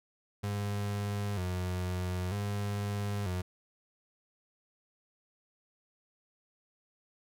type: tone with vibrato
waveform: 35% pulse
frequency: 96.2 Hz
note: G2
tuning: 32 cents flat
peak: -30 dBFS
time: 0.43-3.42 s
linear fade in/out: 10 ms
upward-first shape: square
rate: 0.53 Hz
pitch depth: 100 cents each way
effects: none